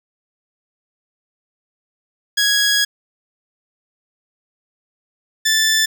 15% pulse tone pair in turn, 1661.2 / 1760 Hz, G#6 / A6, 0 / 0 cents, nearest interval minor second, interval 100 cents, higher second, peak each -7 dBFS, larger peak neither, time 2.37-2.85 / 5.45-5.86 s, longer first, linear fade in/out 10 ms, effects none

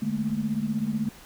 sine tone cluster, 148.5 / 212.2 / 228.2 Hz, D3 / G#3 / A#3, +20 / +38 / -37 cents, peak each -34 / -27 / -29 dBFS, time 0.02-1.09 s, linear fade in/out 5 ms, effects pink hiss -49 dBFS RMS until 1.25 s

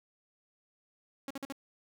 sawtooth tone bursts, 274 Hz, C#4, 20 cents flat, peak -33 dBFS, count 4, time 1.28-1.524 s, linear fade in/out 2 ms, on 25 ms, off 48 ms, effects none

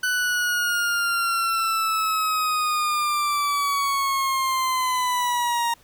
40% pulse linear sweep, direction down, 1497 to 932.3 Hz, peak -20 dBFS, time 0.03-5.74 s, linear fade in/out 5 ms, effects pink hiss -55 dBFS RMS until 5.83 s

